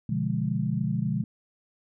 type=chord; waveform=sine; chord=B diminished seventh; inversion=none; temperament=equal; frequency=123.47 / 146.83 / 174.61 / 207.7 Hz; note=B2 / D3 / F3 / Ab3; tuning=0 / 0 / 0 / 0 cents; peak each=-30 dBFS; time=0.09-1.24 s; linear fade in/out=5 ms; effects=none